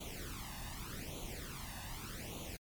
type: noise with flanger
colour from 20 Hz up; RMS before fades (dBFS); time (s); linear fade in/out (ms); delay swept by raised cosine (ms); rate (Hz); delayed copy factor
pink; -45; 0-2.57; 10; 0.29 to 1.12; 0.84; +0.8
effects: MP3 96 kbps